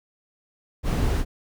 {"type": "noise", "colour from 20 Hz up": "brown", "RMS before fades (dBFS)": -22, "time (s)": [0.83, 1.25], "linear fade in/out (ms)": 50, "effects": []}